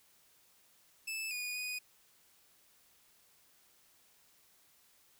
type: tone with pitch steps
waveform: sawtooth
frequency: 2625 / 2459 / 2480 Hz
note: E7 / D#7 / D#7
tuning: -8 / -21 / -6 cents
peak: -34 dBFS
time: 1.07-1.79 s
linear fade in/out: 10 ms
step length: 240 ms
effects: white hiss -67 dBFS RMS until 5.19 s